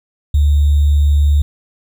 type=tone with sample-and-hold; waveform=sine; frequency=72.9 Hz; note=D2; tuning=12 cents flat; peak=-8 dBFS; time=0.34-1.42 s; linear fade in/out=5 ms; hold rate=3675 Hz; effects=none